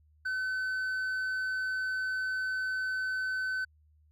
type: tone with hard clipping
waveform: sine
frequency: 1519 Hz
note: F#6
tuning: 45 cents sharp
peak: -31 dBFS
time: 0.25-3.65 s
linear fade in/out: 10 ms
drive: 3 dB
effects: added 76 Hz sine -61 dBFS peak until 4.11 s